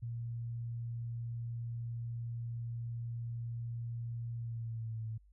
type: tone with pitch glide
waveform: sine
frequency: 117.1 to 111.1 Hz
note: A#2 to A2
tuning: +8 to +17 cents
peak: -37 dBFS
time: 0.02-5.18 s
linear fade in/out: 10 ms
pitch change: -91 cents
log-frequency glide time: 4.36-5.06 s
effects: added 50 Hz sine -60 dBFS peak until 5.32 s